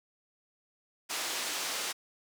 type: band-pass noise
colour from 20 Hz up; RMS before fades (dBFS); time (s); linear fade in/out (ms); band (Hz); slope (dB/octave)
white; -35; 1.09-1.93; 20; 330 to 7000; 12
effects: none